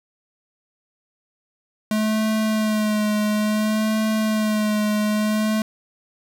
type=tone with vibrato; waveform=square; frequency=214.4 Hz; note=A3; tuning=45 cents flat; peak=-19 dBFS; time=1.91-5.62 s; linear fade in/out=2 ms; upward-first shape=sine; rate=0.58 Hz; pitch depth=28 cents each way; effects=8-bit